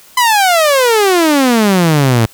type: exponential sweep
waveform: sawtooth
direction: down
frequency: 1022 to 108.6 Hz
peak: -4 dBFS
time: 0.17-2.26 s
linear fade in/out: 5 ms
effects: white hiss -42 dBFS RMS until 2.33 s